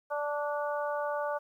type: harmonic tone with a mistuned harmonic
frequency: 293 Hz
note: D4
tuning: 4 cents flat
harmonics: 2 / 3 / 4 / 5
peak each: -32 / -36 / -38 / -40 dBFS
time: 0.1-1.39 s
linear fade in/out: 20 ms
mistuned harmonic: 4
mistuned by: -17 cents
effects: 11-bit